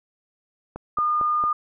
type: click train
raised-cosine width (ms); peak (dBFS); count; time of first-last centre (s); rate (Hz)
1; -19; 4; 0.76-1.439; 4.42
type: tone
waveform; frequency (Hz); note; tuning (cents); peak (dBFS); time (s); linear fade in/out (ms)
sine; 1216; D#6; -40; -19; 0.97-1.53; 5
effects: none